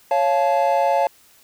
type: chord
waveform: triangle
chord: Db augmented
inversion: none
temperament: just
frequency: 554.4 / 693 / 866.2 Hz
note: Db5 / F5 / A5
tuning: 0 / -14 / -27 cents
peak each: -18 dBFS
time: 0.11-1.07 s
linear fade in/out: 2 ms
effects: white hiss -53 dBFS RMS until 1.43 s